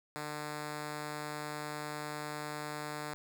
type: tone pair in turn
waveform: 5% pulse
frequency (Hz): 150 / 150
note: D3 / D3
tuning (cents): +37 / +37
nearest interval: unison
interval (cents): 0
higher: neither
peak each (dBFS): -27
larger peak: neither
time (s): 0.16-0.58 / 0.58-3.14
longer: second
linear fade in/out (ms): 0
effects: none